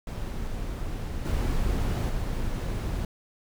brown noise with level steps, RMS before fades -32 / -26 / -29 dBFS, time 0.07-3.05 s, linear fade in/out 2 ms, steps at 1.25 / 2.09 s, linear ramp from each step 5 ms, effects none

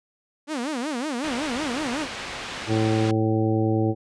sawtooth tone with vibrato, 271.6 Hz, C#4, 35 cents flat, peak -22 dBFS, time 0.47-2.08 s, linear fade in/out 50 ms, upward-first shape sine, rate 5.4 Hz, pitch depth 260 cents each way
white low-pass noise, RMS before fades -34 dBFS, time 1.24-3.11 s, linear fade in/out 0 ms, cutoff 3100 Hz, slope 12 dB/octave
harmonic tone, 110 Hz, A2, in tune, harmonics 1 / 2 / 3 / 4 / 5 / 7, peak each -23 / -28 / -23 / -29 / -31 / -32 dBFS, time 2.67-3.95 s, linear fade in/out 50 ms
effects resampled to 22050 Hz

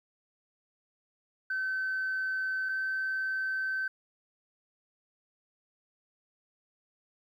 sine tone pair in turn, 1532 / 1540.4 Hz, G6 / G6, -40 / -31 cents, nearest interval unison, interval 9 cents, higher second, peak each -28 dBFS, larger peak neither, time 1.5-2.69 / 2.69-3.88 s, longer neither, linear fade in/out 5 ms, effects tanh soft clip ceiling -26 dBFS + 11-bit

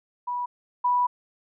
sine tone pair in turn, 978 / 982.8 Hz, B5 / B5, -17 / -9 cents, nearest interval unison, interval 8 cents, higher second, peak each -26 / -19 dBFS, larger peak second, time 0.27-0.46 / 0.84-1.07 s, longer second, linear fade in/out 10 ms, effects none

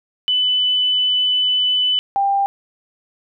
sine tone pair in turn, 2998 / 794.1 Hz, F#7 / G5, +22 / +22 cents, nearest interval octave + major seventh, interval 2300 cents, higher first, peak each -14 dBFS, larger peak neither, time 0.28-1.99 / 2.16-2.46 s, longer first, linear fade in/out 0 ms, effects none

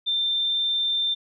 sine tone, 3579 Hz, A7, 29 cents sharp, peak -21 dBFS, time 0.06-1.15 s, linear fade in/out 20 ms, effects none

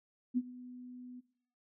sine tone with ADSR envelope, 248.9 Hz, B3, 14 cents sharp, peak -26 dBFS, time 0.34-1.21 s, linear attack 33 ms, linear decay 42 ms, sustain -20 dB, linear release 20 ms, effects noise-tail reverb RT60 0.6 s tail -18 dB re dry

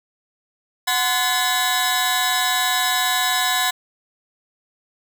sawtooth tone cluster, 736 / 1030 / 1720 / 3863 Hz, F#5 / C6 / A6 / B7, -9 / -28 / -40 / -39 cents, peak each -20 dBFS, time 0.87-3.71 s, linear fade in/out 10 ms, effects none

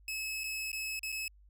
sawtooth tone with dropouts, 2585 Hz, E7, 34 cents flat, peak -32 dBFS, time 0.08-1.28 s, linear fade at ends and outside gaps 2 ms, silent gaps 0.436-0.44 / 0.718-0.729 / 0.993-1.031 / 1.12-1.124 s, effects added 50 Hz sine -57 dBFS peak until 1.49 s

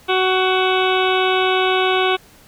harmonic tone, 373.4 Hz, F#4, 16 cents sharp, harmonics 1 / 2 / 3 / 4 / 6 / 7 / 8 / 9 / 10, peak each -18 / -21 / -23 / -24 / -26 / -26 / -27 / -28 / -28 dBFS, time 0.08-2.17 s, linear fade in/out 20 ms, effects pink hiss -48 dBFS RMS until 2.47 s

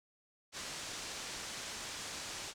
white low-pass noise, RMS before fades -44 dBFS, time 0.52-2.54 s, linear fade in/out 50 ms, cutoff 7500 Hz, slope 24 dB/octave, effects none

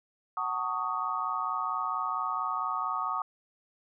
sine chord, D# half-diminished seventh, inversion first, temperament just, 746.7 / 896 / 1120.1 / 1244.5 Hz, F#5 / A5 / C#6 / D#6, +16 / +31 / +18 / 0 cents, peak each -38 / -37 / -33 / -32 dBFS, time 0.37-3.22 s, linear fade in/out 2 ms, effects none

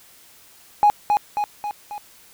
triangle tone with echo, 830.6 Hz, G#5, in tune, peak -7 dBFS, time 0.83-0.9 s, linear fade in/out 0 ms, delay 270 ms, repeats 4, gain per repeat -5 dB, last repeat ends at 1.98 s, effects tanh soft clip ceiling -8 dBFS + white hiss -50 dBFS RMS until 2.33 s

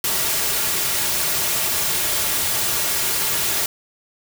white noise with comb filter, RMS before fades -21 dBFS, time 0.04-3.66 s, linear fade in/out 2 ms, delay 3.9 ms, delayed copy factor -0.5, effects none

